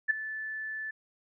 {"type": "tone with ADSR envelope", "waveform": "sine", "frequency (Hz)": 1748, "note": "A6", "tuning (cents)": -12, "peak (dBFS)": -19, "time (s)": [0.08, 0.91], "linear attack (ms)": 24, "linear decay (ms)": 10, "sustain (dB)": -15, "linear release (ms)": 7, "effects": []}